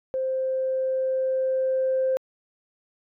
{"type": "tone with level ramp", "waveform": "sine", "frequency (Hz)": 523.3, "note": "C5", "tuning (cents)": 0, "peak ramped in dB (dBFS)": [-23, -19], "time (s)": [0.14, 2.17], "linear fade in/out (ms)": 0, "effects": ["tanh soft clip ceiling -16 dBFS"]}